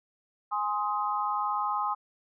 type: chord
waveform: sine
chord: Ab major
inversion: none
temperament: equal with one note detuned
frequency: 830.6 / 1046.5 / 1256.8 Hz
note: Ab5 / C6 / Eb6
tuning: 0 / 0 / +17 cents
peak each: -31 dBFS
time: 0.51-1.95 s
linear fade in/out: 20 ms
effects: none